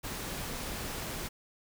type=noise; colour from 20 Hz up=pink; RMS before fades=-38 dBFS; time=0.03-1.29 s; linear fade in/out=20 ms; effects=none